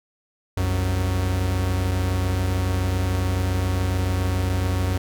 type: tone pair together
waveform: 45% pulse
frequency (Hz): 65.5 / 92.63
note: C2 / F#2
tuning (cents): +2 / +2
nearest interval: tritone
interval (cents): 600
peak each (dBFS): -27 / -21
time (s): 0.57-4.98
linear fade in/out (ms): 5
effects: none